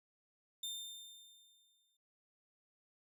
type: tone with exponential decay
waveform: sawtooth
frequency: 3610 Hz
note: A7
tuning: 44 cents sharp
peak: -36 dBFS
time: 0.63-1.97 s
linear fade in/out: 5 ms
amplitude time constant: 290 ms
effects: none